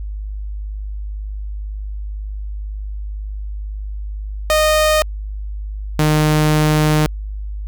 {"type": "tone pair in turn", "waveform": "sawtooth", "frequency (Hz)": [617, 152.96], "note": ["D#5", "D#3"], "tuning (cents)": [-15, -29], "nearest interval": "2 octaves", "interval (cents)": 2414, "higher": "first", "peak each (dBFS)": -8, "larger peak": "neither", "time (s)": [[4.5, 5.02], [5.99, 7.06]], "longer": "second", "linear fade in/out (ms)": 0, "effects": ["added 51 Hz sine -23 dBFS peak until 7.67 s"]}